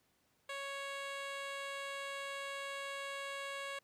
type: tone with low-pass filter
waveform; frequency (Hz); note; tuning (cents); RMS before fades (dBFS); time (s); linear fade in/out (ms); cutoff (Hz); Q
10% pulse; 554.4; C#5; 0; -43; 0.49-3.79; 5; 9100; 0.52
effects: pink hiss -75 dBFS RMS until 3.83 s + high-pass 80 Hz 12 dB/octave